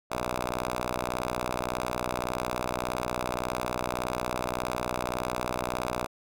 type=ring-modulated tone; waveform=5% pulse; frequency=61.74 Hz; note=B1; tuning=in tune; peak=-15 dBFS; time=0.1-6.07 s; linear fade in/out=20 ms; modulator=626 Hz; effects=none